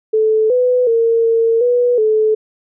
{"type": "tone with pitch steps", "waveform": "sine", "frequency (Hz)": [436.5, 499, 458.7, 456.1, 488.2, 433.4], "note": ["A4", "B4", "A#4", "A#4", "B4", "A4"], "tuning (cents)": [-14, 18, -28, -38, -20, -26], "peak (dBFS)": -10, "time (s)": [0.13, 2.35], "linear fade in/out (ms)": 10, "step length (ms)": 370, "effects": []}